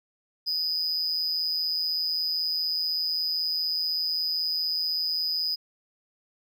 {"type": "tone with amplitude modulation", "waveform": "triangle", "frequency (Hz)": 4978, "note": "D#8", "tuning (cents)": 0, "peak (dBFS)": -21, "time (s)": [0.46, 5.56], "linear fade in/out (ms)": 20, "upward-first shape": "sine", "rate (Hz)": 165, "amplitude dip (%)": 65, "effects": []}